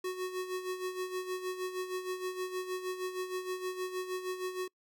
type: tone with tremolo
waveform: square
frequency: 368.8 Hz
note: F#4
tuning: 6 cents flat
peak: -33 dBFS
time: 0.04-4.68 s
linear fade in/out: 5 ms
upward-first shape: sine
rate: 6.4 Hz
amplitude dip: 65%
effects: noise-tail reverb RT60 0.1 s tail -26 dB re dry